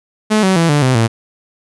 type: tone with pitch steps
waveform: sawtooth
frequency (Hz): 214.8 / 189.17 / 166.59 / 146.71 / 129.2 / 113.79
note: A3 / F#3 / E3 / D3 / C3 / A#2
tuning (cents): -41 / +39 / +19 / -1 / -21 / -41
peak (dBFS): -6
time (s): 0.3-1.08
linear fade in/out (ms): 20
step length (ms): 130
effects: resampled to 24000 Hz